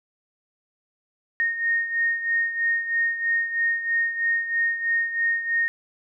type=beating tone pair; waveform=sine; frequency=1849 / 1852.1 Hz; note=A#6 / A#6; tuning=-15 / -12 cents; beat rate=3.1 Hz; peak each=-22 / -28 dBFS; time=1.4-5.68 s; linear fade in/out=0 ms; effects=none